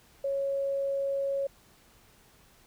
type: tone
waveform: sine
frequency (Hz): 552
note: C#5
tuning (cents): -7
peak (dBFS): -27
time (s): 0.24-1.47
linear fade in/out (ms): 5
effects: pink hiss -60 dBFS RMS until 2.66 s